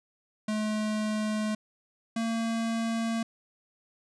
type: tone pair in turn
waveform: square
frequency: 214.3 / 227.6 Hz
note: A3 / A#3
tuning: -45 / -41 cents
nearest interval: minor second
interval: 104 cents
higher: second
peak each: -28 dBFS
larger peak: neither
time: 0.48-1.55 / 2.16-3.23 s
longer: neither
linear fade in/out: 5 ms
effects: resampled to 22050 Hz + 11-bit